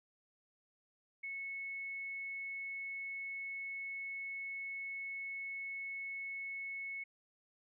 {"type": "tone", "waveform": "sine", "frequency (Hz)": 2200, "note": "C#7", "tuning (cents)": -14, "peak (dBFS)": -40, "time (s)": [1.23, 7.04], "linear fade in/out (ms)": 10, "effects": []}